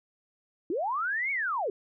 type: linear two-way sweep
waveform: sine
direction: up then down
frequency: 296.6 to 2262 to 362 Hz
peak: -27 dBFS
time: 0.7-1.7 s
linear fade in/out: 2 ms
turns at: 1.31 s
effects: none